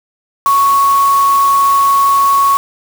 sine tone in noise, 1108.7 Hz, C#6, in tune, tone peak -7 dBFS, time 0.46-2.57 s, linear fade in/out 0 ms, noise white, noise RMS -25 dBFS, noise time 0.46-2.57 s, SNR +15 dB, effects none

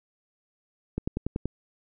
click train, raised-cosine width 3 ms, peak -15 dBFS, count 6, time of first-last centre 0.98-1.456 s, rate 10.5 Hz, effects none

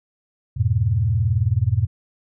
sine chord, F diminished, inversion none, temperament equal with one note detuned, 85.12 / 103.83 / 123.47 Hz, F2 / Ab2 / Cb3, -44 / 0 / 0 cents, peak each -23 / -19 / -21 dBFS, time 0.56-1.87 s, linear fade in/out 20 ms, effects none

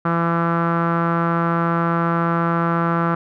sawtooth tone with low-pass filter, 168.3 Hz, E3, 36 cents sharp, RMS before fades -19 dBFS, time 0.05-3.15 s, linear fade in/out 5 ms, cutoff 1300 Hz, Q 4.9, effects none

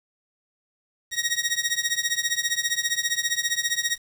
15% pulse tone with tremolo, 1884 Hz, A#6, 18 cents sharp, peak -13 dBFS, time 1.11-3.98 s, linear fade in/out 50 ms, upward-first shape triangle, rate 15 Hz, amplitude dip 95%, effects 8-bit

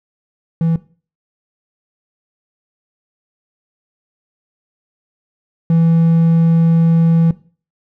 triangle tone pair in turn, 164.81 / 165.39 Hz, E3 / E3, 0 / +6 cents, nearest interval unison, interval 6 cents, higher second, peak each -10 / -7 dBFS, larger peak second, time 0.61-0.76 / 5.7-7.31 s, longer second, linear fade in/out 2 ms, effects noise-tail reverb RT60 0.4 s tail -18 dB re dry

